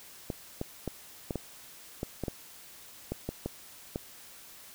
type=clicks; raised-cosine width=2 ms; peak=-19 dBFS; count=12; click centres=0.302 / 0.614 / 0.877 / 1.308 / 1.357 / 2.031 / 2.237 / 2.282 / 3.12 / 3.29 / 3.46 / 3.959 s; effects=white hiss -51 dBFS RMS until 4.74 s